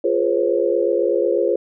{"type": "chord", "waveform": "sine", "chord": "C# dominant seventh", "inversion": "first", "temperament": "equal with one note detuned", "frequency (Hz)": [349.2, 415.3, 493.9, 542], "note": ["E#4", "G#4", "B4", "C#5"], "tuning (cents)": [0, 0, 0, -39], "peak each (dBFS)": -21, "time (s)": [0.04, 1.56], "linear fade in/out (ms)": 5, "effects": []}